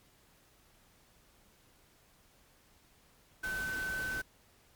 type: tone in noise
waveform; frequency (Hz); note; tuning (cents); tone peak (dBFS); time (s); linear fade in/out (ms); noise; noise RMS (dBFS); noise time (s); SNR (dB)
sine; 1523; F#6; +50; -34; 3.43-4.22; 10; pink; -44; 3.43-4.22; +7
effects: pink hiss -65 dBFS RMS until 4.75 s + MP3 96 kbps